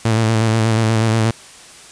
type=tone with vibrato; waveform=sawtooth; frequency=111.7 Hz; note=A2; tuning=27 cents sharp; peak=-9 dBFS; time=0.05-1.31 s; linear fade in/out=5 ms; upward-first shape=square; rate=8.3 Hz; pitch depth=34 cents each way; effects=white hiss -40 dBFS RMS until 1.91 s + resampled to 22050 Hz